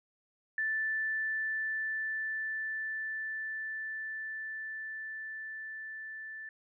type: tone with level ramp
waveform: sine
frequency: 1760 Hz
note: A6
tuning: in tune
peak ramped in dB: -29 to -41 dBFS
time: 0.58-6.49 s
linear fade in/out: 2 ms
effects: none